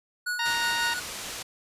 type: tone with tremolo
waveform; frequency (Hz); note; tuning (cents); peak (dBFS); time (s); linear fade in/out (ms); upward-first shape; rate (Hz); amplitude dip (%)
square; 1462; F#6; -21; -27; 0.26-1; 10; sine; 5.5; 50
type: harmonic tone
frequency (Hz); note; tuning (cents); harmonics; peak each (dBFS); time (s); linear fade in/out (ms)
932.3; A#5; 0; 1 / 2 / 3 / 4 / 5 / 6; -31 / -31 / -34 / -34 / -39 / -42; 0.39-0.94; 5
type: low-pass noise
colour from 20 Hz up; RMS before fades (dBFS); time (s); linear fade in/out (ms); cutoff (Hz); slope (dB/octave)
white; -37; 0.45-1.43; 10; 7700; 12
effects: resampled to 32000 Hz